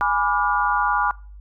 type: chord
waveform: sine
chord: G# diminished seventh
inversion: none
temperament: equal with one note detuned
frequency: 830.6 / 987.8 / 1174.7 / 1424.6 Hz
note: G#5 / B5 / D6 / F6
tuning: 0 / 0 / 0 / +34 cents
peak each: -23 dBFS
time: 0.01-1.11 s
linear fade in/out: 0 ms
effects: noise-tail reverb RT60 0.4 s tail -23 dB re dry + added 50 Hz sine -38 dBFS peak until 1.4 s

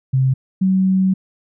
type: tone pair in turn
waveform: sine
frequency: 131.7 / 188.95 Hz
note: C3 / F#3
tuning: +12 / +37 cents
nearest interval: tritone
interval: 625 cents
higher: second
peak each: -12 dBFS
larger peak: neither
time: 0.13-0.34 / 0.61-1.14 s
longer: second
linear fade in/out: 10 ms
effects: none

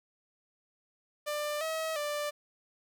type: tone with pitch steps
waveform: sawtooth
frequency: 594 / 640 / 590 Hz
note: D5 / D#5 / D5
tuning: +20 / +49 / +8 cents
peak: -28 dBFS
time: 1.26-2.31 s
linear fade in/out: 20 ms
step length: 350 ms
effects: 10-bit

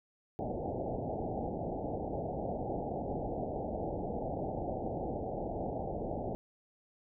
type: low-pass noise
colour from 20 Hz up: white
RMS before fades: -37 dBFS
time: 0.39-6.35 s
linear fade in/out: 0 ms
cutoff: 810 Hz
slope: 96 dB/octave
effects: none

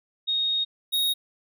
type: tone pair in turn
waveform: sine / square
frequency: 3729 / 3755 Hz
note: A#7 / A#7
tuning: 0 / +12 cents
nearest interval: unison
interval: 12 cents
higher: second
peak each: -22 dBFS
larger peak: neither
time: 0.27-0.65 / 0.92-1.14 s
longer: first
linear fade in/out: 20 ms
effects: none

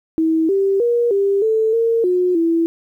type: tone with pitch steps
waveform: sine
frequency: 321.5 / 391.4 / 475.4 / 396.9 / 441 / 458.5 / 361.5 / 331.9 Hz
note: E4 / G4 / A#4 / G4 / A4 / A#4 / F#4 / E4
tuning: -43 / -3 / +34 / +22 / +4 / -29 / -40 / +12 cents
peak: -13 dBFS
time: 0.18-2.66 s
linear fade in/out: 0 ms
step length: 310 ms
effects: 9-bit

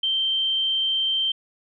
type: tone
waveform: sine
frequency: 3132 Hz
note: G7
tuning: 2 cents flat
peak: -20 dBFS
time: 0.03-1.32 s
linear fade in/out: 5 ms
effects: none

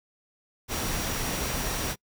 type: tone in noise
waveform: sine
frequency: 5720 Hz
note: F8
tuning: 41 cents sharp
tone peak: -40 dBFS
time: 0.68-1.96 s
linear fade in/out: 50 ms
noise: pink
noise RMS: -30 dBFS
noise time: 0.68-1.96 s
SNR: -13 dB
effects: noise-tail reverb RT60 0.1 s tail -26 dB re dry

